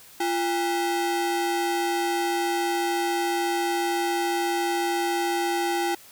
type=ring-modulated tone; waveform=45% pulse; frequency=576 Hz; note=D5; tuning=34 cents flat; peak=-20 dBFS; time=0.2-5.95 s; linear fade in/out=5 ms; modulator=231 Hz; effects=white hiss -49 dBFS RMS until 6.11 s